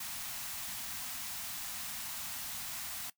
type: band-stop noise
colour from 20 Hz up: white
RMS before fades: -41 dBFS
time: 0-3.1 s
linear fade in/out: 5 ms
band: 280 to 640 Hz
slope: 48 dB/octave
effects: noise-tail reverb RT60 0.1 s tail -18 dB re dry